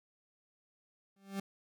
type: tone with exponential growth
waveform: 40% pulse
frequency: 196 Hz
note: G3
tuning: in tune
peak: -32 dBFS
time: 1.16-1.4 s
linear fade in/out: 5 ms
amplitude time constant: 52 ms
effects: none